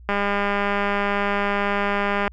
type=click train; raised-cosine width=0.5 ms; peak=-8 dBFS; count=443; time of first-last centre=0.09-2.278 s; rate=202 Hz; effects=added 60 Hz sine -41 dBFS peak until 2.32 s